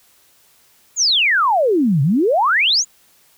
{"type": "exponential two-way sweep", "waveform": "sine", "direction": "down then up", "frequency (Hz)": [7200, 130, 7200], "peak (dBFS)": -12, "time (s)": [0.96, 2.85], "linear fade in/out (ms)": 50, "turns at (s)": 2.02, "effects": ["white hiss -54 dBFS RMS until 3.37 s"]}